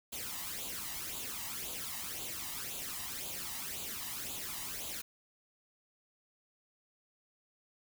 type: noise with flanger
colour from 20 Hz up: white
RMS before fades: -41 dBFS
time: 0.12-5.02 s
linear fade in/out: 10 ms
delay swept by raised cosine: 0.27 to 1.05 ms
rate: 1.9 Hz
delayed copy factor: +0.65
effects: none